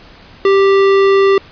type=tone with tanh clipping; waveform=sine; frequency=392 Hz; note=G4; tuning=in tune; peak=-9 dBFS; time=0.45-1.38 s; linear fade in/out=2 ms; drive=18 dB; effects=pink hiss -40 dBFS RMS until 1.51 s + resampled to 11025 Hz